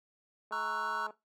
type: click train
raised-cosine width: 1 ms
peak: -32 dBFS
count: 128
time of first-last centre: 0.51-1.106 s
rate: 213 Hz
type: chord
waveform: triangle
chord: F# dominant seventh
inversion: first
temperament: equal with one note detuned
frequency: 932.3 / 1108.7 / 1329.2 / 1480 Hz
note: A#5 / C#6 / E6 / F#6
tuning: 0 / 0 / +14 / 0 cents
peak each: -36 dBFS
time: 0.52-1.07 s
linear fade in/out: 5 ms
effects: noise-tail reverb RT60 0.2 s tail -17 dB re dry + high-pass 400 Hz 12 dB/octave